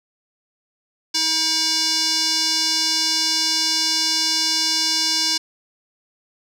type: tone with band-pass filter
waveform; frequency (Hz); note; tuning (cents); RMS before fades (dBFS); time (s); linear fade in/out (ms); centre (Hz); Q
square; 320; D#4; +49; -20; 1.14-5.38; 10; 5100; 4.1
effects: none